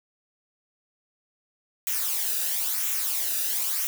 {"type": "noise with flanger", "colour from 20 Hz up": "blue", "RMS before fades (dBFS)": -27, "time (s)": [1.87, 3.87], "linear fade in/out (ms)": 0, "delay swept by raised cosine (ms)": [0.21, 0.94], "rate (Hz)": 0.99, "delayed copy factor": -0.6, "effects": []}